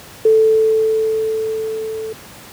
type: tone with level ramp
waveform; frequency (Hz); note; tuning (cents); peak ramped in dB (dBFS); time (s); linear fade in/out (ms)
sine; 440; A4; 0; -7 to -23; 0.25-2.13; 5
effects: pink hiss -38 dBFS RMS until 2.52 s + high-pass 80 Hz 12 dB/octave